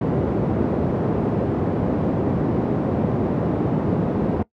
pink band-pass noise, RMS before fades -21 dBFS, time 0.01-4.43 s, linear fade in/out 5 ms, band 120 to 480 Hz, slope 12 dB/octave, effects noise-tail reverb RT60 0.1 s tail -20 dB re dry + high-pass 60 Hz 12 dB/octave

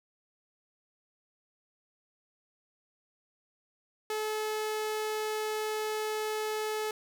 sawtooth tone, 430.5 Hz, A4, 38 cents flat, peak -27 dBFS, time 4.1-6.91 s, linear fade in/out 2 ms, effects none

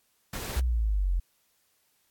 pink noise, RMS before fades -36 dBFS, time 0.33-0.6 s, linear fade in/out 5 ms
sine exponential sweep, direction down, 65.41 to 42.46 Hz, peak -23 dBFS, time 0.56-1.2 s, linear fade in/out 10 ms
effects white hiss -70 dBFS RMS until 2.1 s + AAC 64 kbps

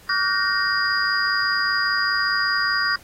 sine tone cluster, 1145 / 1431 / 1536 / 1863 / 4853 Hz, D6 / F6 / G6 / A#6 / D#8, -44 / +42 / -36 / -2 / -44 cents, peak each -25 dBFS, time 0.09-2.96 s, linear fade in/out 5 ms, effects pink hiss -49 dBFS RMS until 3.03 s + AAC 48 kbps

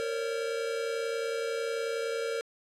square tone cluster, 460.3 / 539 / 570 Hz, A#4 / C#5 / C#5, -22 / -49 / +48 cents, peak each -32 / -39 / -40 dBFS, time 0-2.41 s, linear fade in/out 0 ms, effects low-pass 8000 Hz 12 dB/octave

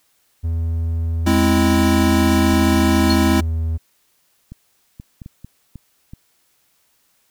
triangle tone with pitch glide, 82.41 to 80.9 Hz, E2 to E2, 0 to -32 cents, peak -16 dBFS, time 0.43-3.78 s, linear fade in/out 20 ms, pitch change -32 cents, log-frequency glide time 1.95-2.85 s
square chord, Ab augmented, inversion none, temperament equal, 207.7 / 261.6 / 329.6 Hz, Ab3 / C4 / E4, 0 / 0 / 0 cents, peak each -19 dBFS, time 1.26-3.41 s, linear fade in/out 10 ms
clicks, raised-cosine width 5 ms, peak -22 dBFS, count 10, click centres 2.533 / 2.75 / 3.129 / 4.52 / 4.999 / 5.218 / 5.261 / 5.446 / 5.757 / 6.135 s
sine tone with exponential decay, 4293 Hz, C8, 44 cents sharp, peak -17 dBFS, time 3.1-3.24 s, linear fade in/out 2 ms, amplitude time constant 29 ms
effects white hiss -62 dBFS RMS until 7.3 s

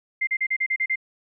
sine tone bursts, 2093 Hz, C7, in tune, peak -20 dBFS, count 8, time 0.21-0.958 s, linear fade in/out 10 ms, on 62 ms, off 36 ms, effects none

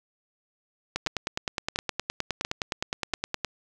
two click trains, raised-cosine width 0.2 ms, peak -10 / -10 dBFS, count 4 / 25, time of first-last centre 1.07-3.139 / 0.96-3.447 s, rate 1.45 / 9.65 Hz, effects none

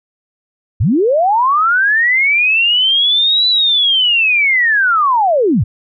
sine linear two-way sweep, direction up then down, 74.3 to 4000 to 74.3 Hz, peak -9 dBFS, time 0.8-5.64 s, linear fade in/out 10 ms, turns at 3.48 s, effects none

